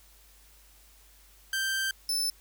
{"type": "tone pair in turn", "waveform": "sawtooth", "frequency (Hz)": [1568, 5274], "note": ["G6", "E8"], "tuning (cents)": [0, 0], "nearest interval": "octave + major sixth", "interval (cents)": 2100, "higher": "second", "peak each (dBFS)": -24, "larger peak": "neither", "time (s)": [[1.53, 1.91], [2.09, 2.3]], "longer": "first", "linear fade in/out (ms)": 2, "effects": ["added 50 Hz sine -58 dBFS peak until 2.4 s", "white hiss -59 dBFS RMS until 2.4 s"]}